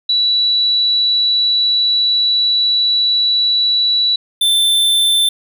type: tone pair in turn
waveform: sine / square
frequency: 3937 / 3546 Hz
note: B7 / A7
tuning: -6 / +13 cents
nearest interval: major second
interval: 181 cents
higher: first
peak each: -11 dBFS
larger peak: neither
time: 0.09-4.16 / 4.41-5.29 s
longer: first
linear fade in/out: 5 ms
effects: none